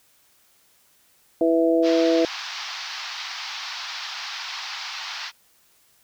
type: harmonic tone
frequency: 164.81 Hz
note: E3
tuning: in tune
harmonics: 2 / 3 / 4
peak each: -19 / -21 / -22 dBFS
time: 1.41-2.25 s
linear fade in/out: 2 ms
type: band-pass noise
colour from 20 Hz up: white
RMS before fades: -33 dBFS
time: 1.82-5.32 s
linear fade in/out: 50 ms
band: 780 to 5400 Hz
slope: 48 dB/octave
effects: white hiss -60 dBFS RMS until 6.03 s